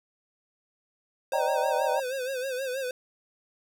square tone with vibrato, 521 Hz, C5, 7 cents flat, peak -30 dBFS, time 1.32-2.91 s, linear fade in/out 2 ms, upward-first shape sine, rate 6.3 Hz, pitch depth 86 cents each way
sine chord, Eb major seventh, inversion third, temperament just, 583.4 / 622.3 / 777.8 / 933.4 Hz, D5 / Eb5 / G5 / Bb5, -12 / 0 / -14 / +2 cents, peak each -30 dBFS, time 1.33-2 s, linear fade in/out 5 ms
effects none

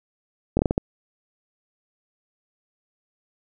slowing click train, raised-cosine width 2 ms, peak -6 dBFS, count 6, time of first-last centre 0.57-0.779 s, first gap 21 ms, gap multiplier 1.35, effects none

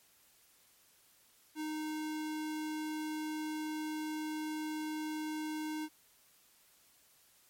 square tone, 308.8 Hz, D#4, 13 cents flat, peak -37 dBFS, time 1.55-5.89 s, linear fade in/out 50 ms, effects white hiss -66 dBFS RMS until 7.49 s + MP3 64 kbps

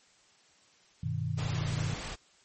sine chord, G augmented, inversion none, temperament equal, 98 / 123.47 / 155.56 Hz, G2 / B2 / D#3, 0 / 0 / 0 cents, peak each -35 / -34 / -34 dBFS, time 1.03-1.94 s, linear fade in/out 5 ms
pink noise, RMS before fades -39 dBFS, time 1.37-2.16 s, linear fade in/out 20 ms
effects white hiss -63 dBFS RMS until 2.44 s + MP3 32 kbps

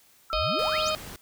sine tone, 1332 Hz, E6, 18 cents sharp, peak -31 dBFS, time 0.3-0.91 s, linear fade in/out 2 ms
harmonic tone, 622.3 Hz, D#5, in tune, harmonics 1 / 2 / 4 / 5 / 6 / 7 / 8, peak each -28 / -31 / -34 / -35 / -36 / -36 / -37 dBFS, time 0.33-0.95 s, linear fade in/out 0 ms
sine exponential sweep, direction up, 35.33 to 7902 Hz, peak -31 dBFS, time 0.33-0.9 s, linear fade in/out 10 ms
pink noise, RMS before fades -41 dBFS, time 0.59-1.16 s, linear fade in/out 0 ms
effects white hiss -59 dBFS RMS until 1.21 s

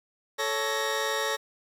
20% pulse tone cluster, 437.9 / 557 / 1872 Hz, A4 / C#5 / A#6, -8 / +8 / +7 cents, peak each -26 dBFS, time 0.38-1.37 s, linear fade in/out 20 ms, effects low-pass 12000 Hz 12 dB/octave + 9-bit

